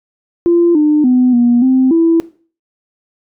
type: tone with pitch steps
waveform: sine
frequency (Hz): 343.3 / 301 / 251.5 / 240.2 / 260 / 331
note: F4 / D4 / B3 / B3 / C4 / E4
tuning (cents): -30 / +43 / +32 / -48 / -11 / +7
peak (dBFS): -6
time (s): 0.46-2.2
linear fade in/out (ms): 0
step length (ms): 290
effects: noise-tail reverb RT60 0.4 s tail -19 dB re dry + tanh soft clip ceiling -2 dBFS